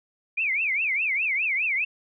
sine tone with vibrato, 2349 Hz, D7, in tune, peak -22 dBFS, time 0.37-1.85 s, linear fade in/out 10 ms, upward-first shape triangle, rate 4.9 Hz, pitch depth 270 cents each way, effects none

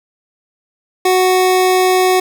25% pulse tone, 370 Hz, F#4, in tune, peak -6 dBFS, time 1.05-2.2 s, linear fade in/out 5 ms, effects none

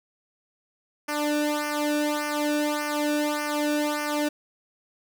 sawtooth tone with flanger, 296.9 Hz, D4, 19 cents sharp, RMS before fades -26 dBFS, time 1.08-4.29 s, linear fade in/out 10 ms, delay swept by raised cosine 0.26 to 0.98 ms, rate 1.7 Hz, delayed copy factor -1, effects none

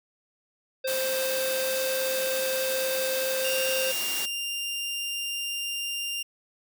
harmonic tone, 524 Hz, C5, 2 cents sharp, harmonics 1 / 3 / 5 / 7 / 9, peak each -27 / -38 / -39 / -40 / -41 dBFS, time 0.84-3.92 s, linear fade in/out 10 ms
white high-pass noise, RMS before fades -32 dBFS, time 0.87-4.26 s, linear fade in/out 10 ms, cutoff 180 Hz, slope 24 dB/octave
sawtooth tone, 2794 Hz, F7, in tune, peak -26 dBFS, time 3.44-6.23 s, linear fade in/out 10 ms
effects none

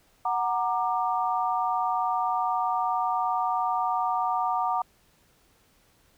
sine chord, Gb augmented, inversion none, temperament equal with one note detuned, 740 / 932.3 / 1189.7 Hz, Gb5 / Bb5 / D6, 0 / 0 / +22 cents, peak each -27 / -28 / -29 dBFS, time 0.25-4.82 s, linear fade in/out 5 ms, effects pink hiss -63 dBFS RMS until 6.17 s

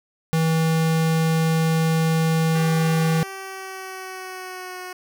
square tone, 161.6 Hz, E3, 34 cents flat, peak -18 dBFS, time 0.33-3.23 s, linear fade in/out 0 ms
10% pulse tone with pitch glide, 392 to 365.7 Hz, G4 to F#4, 0 to -20 cents, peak -24 dBFS, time 2.55-4.93 s, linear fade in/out 5 ms, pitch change -120 cents, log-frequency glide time 2.93-4.8 s
effects none

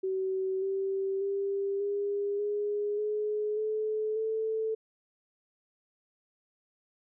sine tone with pitch steps, 379.6 / 387.8 / 396.2 / 404.7 / 413.5 / 422.4 / 431.5 / 440.9 Hz, F#4 / G4 / G4 / G#4 / G#4 / G#4 / A4 / A4, +44 / -19 / +18 / -45 / -8 / +29 / -34 / +4 cents, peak -28 dBFS, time 0.03-4.75 s, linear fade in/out 10 ms, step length 590 ms, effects none

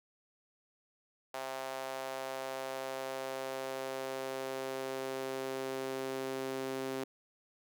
sawtooth tone with high-pass filter sweep, 132.7 Hz, C3, 25 cents sharp, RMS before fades -39 dBFS, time 1.34-7.04 s, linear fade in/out 2 ms, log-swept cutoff 670 to 340 Hz, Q 2.2, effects none

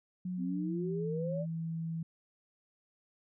sine tone with pitch glide, 181.8 to 163.85 Hz, F#3 to E3, -30 to -10 cents, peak -34 dBFS, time 0.25-2.03 s, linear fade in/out 5 ms, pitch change -180 cents, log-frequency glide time 0.54-1.1 s
sine exponential sweep, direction up, 246.9 to 604 Hz, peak -35 dBFS, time 0.37-1.46 s, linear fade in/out 50 ms
effects none

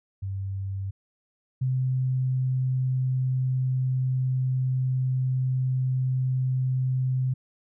sine tone pair in turn, 97.1 / 129.28 Hz, G2 / C3, -16 / -20 cents, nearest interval perfect fourth, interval 496 cents, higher second, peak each -28 / -22 dBFS, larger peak second, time 0.22-0.91 / 1.61-7.34 s, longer second, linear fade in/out 10 ms, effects none

